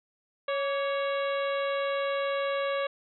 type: harmonic tone with a mistuned harmonic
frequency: 554.4 Hz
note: C#5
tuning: in tune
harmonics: 1 / 2 / 3 / 4 / 5 / 6 / 7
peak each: -28 / -34 / -38 / -40 / -42 / -44 / -45 dBFS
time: 0.48-2.87 s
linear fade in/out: 5 ms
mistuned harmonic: 2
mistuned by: +58 cents
effects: none